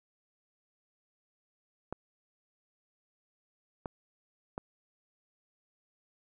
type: clicks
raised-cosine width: 1 ms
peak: -22 dBFS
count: 3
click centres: 1.926 / 3.858 / 4.579 s
effects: none